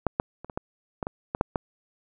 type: clicks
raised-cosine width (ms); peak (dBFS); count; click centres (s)
1; -8 / -8 / -25 / -24 / -15 / -15 / -16 / -13 / -6 / -11; 10; 0.067 / 0.199 / 0.446 / 0.498 / 0.575 / 1.028 / 1.069 / 1.349 / 1.411 / 1.558
effects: none